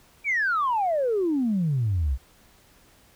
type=exponential sweep; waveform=sine; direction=down; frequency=2390 to 60.1 Hz; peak=-20 dBFS; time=0.24-2.18 s; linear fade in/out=50 ms; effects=tanh soft clip ceiling -17 dBFS + pink hiss -57 dBFS RMS until 3.15 s